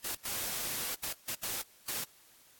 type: noise bursts at uneven times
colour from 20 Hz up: white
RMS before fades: -36 dBFS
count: 6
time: 0.04-0.15 / 0.25-0.95 / 1.03-1.13 / 1.28-1.35 / 1.43-1.62 / 1.88-2.04 s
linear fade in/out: 5 ms
effects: white hiss -61 dBFS RMS until 2.59 s + AAC 64 kbps